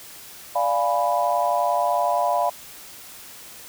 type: chord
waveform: sine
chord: D diminished seventh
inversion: none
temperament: equal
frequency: 587.3 / 698.5 / 830.6 / 987.8 Hz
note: D5 / F5 / Ab5 / Cb6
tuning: 0 / 0 / 0 / 0 cents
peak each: -25 / -22 / -27 / -24 dBFS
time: 0.55-2.5 s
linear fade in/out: 10 ms
effects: white hiss -42 dBFS RMS until 3.68 s